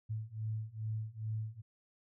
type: beating tone pair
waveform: sine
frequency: 108.2 / 110.6 Hz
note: A2 / A2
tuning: -29 / +9 cents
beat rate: 2.4 Hz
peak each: -40 / -39 dBFS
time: 0.09-1.62 s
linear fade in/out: 20 ms
effects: none